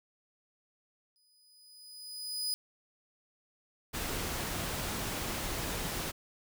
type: tone with exponential growth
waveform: sawtooth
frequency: 4978 Hz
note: D#8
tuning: in tune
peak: -27 dBFS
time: 1.16-2.54 s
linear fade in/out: 0 ms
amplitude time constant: 300 ms
type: noise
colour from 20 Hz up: pink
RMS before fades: -36 dBFS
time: 3.93-6.12 s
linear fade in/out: 20 ms
effects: none